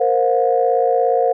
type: chord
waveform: sine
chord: Bb suspended second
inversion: none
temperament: equal with one note detuned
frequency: 466.2 / 523.3 / 716.8 Hz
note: Bb4 / C5 / F5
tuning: 0 / 0 / +45 cents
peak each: -17 dBFS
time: 0-1.33 s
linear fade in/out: 10 ms
effects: tanh soft clip ceiling -3 dBFS